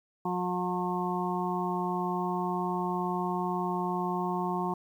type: harmonic tone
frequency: 179.9 Hz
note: F#3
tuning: 48 cents flat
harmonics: 1 / 2 / 4 / 5 / 6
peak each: -33 / -34 / -36 / -34 / -36 dBFS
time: 0.25-4.74 s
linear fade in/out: 5 ms
effects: 10-bit